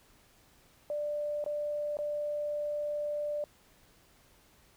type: tone with dropouts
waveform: sine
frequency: 591 Hz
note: D5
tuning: 11 cents sharp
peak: -31 dBFS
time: 0.9-3.44 s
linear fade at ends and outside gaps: 1 ms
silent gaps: 1.441-1.462 / 1.97-1.988 s
effects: pink hiss -63 dBFS RMS until 4.76 s